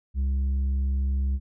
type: tone with tanh clipping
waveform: triangle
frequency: 67.2 Hz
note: C2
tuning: 47 cents sharp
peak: -23 dBFS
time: 0.14-1.4 s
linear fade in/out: 50 ms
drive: 9 dB
effects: none